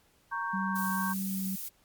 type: chord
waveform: sine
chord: G diminished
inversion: first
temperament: equal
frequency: 932.3 / 1108.7 / 1568 Hz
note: Bb5 / Db6 / G6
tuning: 0 / 0 / 0 cents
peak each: -35 dBFS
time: 0.31-1.14 s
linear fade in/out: 20 ms
type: tone with vibrato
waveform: sine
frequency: 191.4 Hz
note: G3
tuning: 41 cents flat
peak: -31 dBFS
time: 0.53-1.56 s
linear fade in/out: 10 ms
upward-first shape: sine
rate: 1.8 Hz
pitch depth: 9 cents each way
type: noise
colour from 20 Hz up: violet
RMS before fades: -38 dBFS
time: 0.75-1.69 s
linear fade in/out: 10 ms
effects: pink hiss -66 dBFS RMS until 1.84 s + MP3 96 kbps